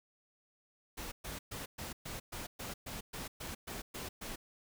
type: noise bursts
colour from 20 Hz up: pink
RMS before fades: -43 dBFS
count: 13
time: 0.97-4.36 s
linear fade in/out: 10 ms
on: 150 ms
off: 120 ms
effects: none